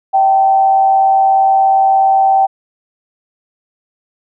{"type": "tone with frequency modulation", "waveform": "sine", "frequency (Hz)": 774, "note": "G5", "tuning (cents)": -22, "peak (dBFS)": -7, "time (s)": [0.13, 2.47], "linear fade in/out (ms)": 20, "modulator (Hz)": 117, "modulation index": 0.33, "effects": []}